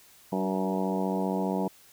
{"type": "harmonic tone with a mistuned harmonic", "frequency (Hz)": 95, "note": "F#2", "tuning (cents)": 46, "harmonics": [2, 3, 4, 5, 6, 7, 8, 9, 10], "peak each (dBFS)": [-29, -34, -35, -35, -39, -36, -41, -37, -39], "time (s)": [0.32, 1.68], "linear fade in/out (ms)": 5, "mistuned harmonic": 4, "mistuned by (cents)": -19, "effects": ["white hiss -56 dBFS RMS until 1.92 s"]}